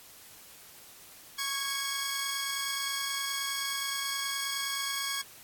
10% pulse tone pair together, 1108.7 / 1648.3 Hz, C#6 / G#6, 0 / -14 cents, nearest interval perfect fifth, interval 686 cents, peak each -25 dBFS, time 1.38-5.22 s, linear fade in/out 10 ms, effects white hiss -52 dBFS RMS until 5.43 s + AAC 64 kbps

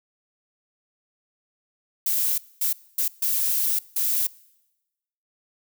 violet noise bursts at uneven times, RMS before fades -23 dBFS, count 5, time 2.06-2.38 / 2.61-2.73 / 2.98-3.08 / 3.22-3.79 / 3.96-4.27 s, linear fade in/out 5 ms, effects noise-tail reverb RT60 1.0 s tail -23 dB re dry

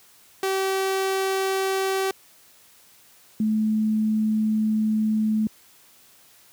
sawtooth / sine tone pair in turn, 384.4 / 216.5 Hz, G4 / A3, -34 / -28 cents, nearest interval minor seventh, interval 994 cents, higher first, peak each -18 / -19 dBFS, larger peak first, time 0.43-2.11 / 3.4-5.47 s, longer second, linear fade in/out 2 ms, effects white hiss -54 dBFS RMS until 6.52 s + high-pass 60 Hz 12 dB/octave

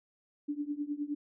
sine tone with tremolo, 292 Hz, D4, 10 cents flat, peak -29 dBFS, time 0.48-1.15 s, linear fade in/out 10 ms, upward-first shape triangle, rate 9.7 Hz, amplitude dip 95%, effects none

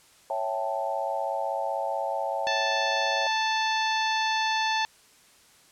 sine chord, A dominant seventh, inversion first, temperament equal, 554.4 / 659.3 / 784 / 880 Hz, C#5 / E5 / G5 / A5, 0 / 0 / 0 / 0 cents, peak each -32 dBFS, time 0.3-3.27 s, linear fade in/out 2 ms
harmonic tone, 880 Hz, A5, in tune, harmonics 1 / 2 / 3 / 4 / 5 / 6 / 7, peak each -26 / -30 / -33 / -33 / -35 / -42 / -41 dBFS, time 2.47-4.85 s, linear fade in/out 0 ms
effects white hiss -57 dBFS RMS until 5.71 s + low-pass 10000 Hz 12 dB/octave

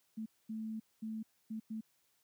sine tone bursts at uneven times, 220 Hz, A3, in tune, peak -38 dBFS, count 5, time 0.17-0.26 / 0.49-0.8 / 1.02-1.23 / 1.5-1.6 / 1.7-1.81 s, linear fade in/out 10 ms, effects white hiss -75 dBFS RMS until 2.23 s + high-pass 60 Hz 12 dB/octave

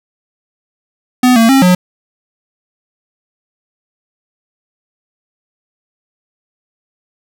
square tone with pitch steps, 250.9 / 227.4 / 269.1 / 181 Hz, B3 / A#3 / C4 / F#3, +28 / -43 / +49 / -38 cents, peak -6 dBFS, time 1.23-1.75 s, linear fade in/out 5 ms, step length 130 ms, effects none

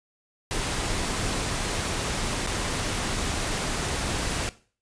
pink noise with dropouts, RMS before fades -28 dBFS, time 0.51-4.49 s, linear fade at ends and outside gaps 0 ms, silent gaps 2.465-2.472 s, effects noise-tail reverb RT60 0.4 s tail -17 dB re dry + resampled to 22050 Hz

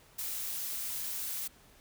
blue noise, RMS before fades -37 dBFS, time 0.18-1.48 s, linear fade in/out 10 ms, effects pink hiss -60 dBFS RMS until 1.8 s

